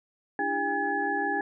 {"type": "tone cluster", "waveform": "sine", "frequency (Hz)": [294.4, 335.2, 401.4, 808, 1702], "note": ["D4", "E4", "G4", "G#5", "G#6"], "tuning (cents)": [4, 29, 41, -48, 42], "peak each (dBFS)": [-34, -37, -34, -29, -30], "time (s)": [0.39, 1.41], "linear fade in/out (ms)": 2, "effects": []}